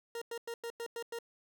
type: tone bursts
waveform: 40% pulse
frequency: 466.2 Hz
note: A#4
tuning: in tune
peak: -37 dBFS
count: 7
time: 0.15-1.188 s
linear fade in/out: 2 ms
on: 66 ms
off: 96 ms
effects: none